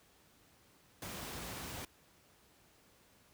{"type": "noise", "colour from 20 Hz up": "pink", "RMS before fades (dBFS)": -44, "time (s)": [1.02, 1.85], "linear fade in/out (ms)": 2, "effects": ["pink hiss -66 dBFS RMS until 3.33 s", "high-pass 60 Hz 12 dB/octave"]}